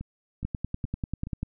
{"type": "two click trains", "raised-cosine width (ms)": 5, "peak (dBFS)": [-24, -17], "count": [4, 11], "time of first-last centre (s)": [[0.01, 1.271], [0.45, 1.43]], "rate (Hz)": [2.38, 10.2], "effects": []}